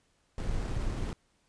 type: noise with sample-and-hold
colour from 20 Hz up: brown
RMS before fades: -32 dBFS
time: 0.38-1.13 s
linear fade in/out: 2 ms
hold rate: 6300 Hz
effects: pink hiss -71 dBFS RMS until 1.48 s + resampled to 22050 Hz